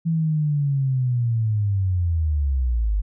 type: linear sweep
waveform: sine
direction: down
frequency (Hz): 166.2 to 48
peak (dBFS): -18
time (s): 0.05-3.02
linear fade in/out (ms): 20
effects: none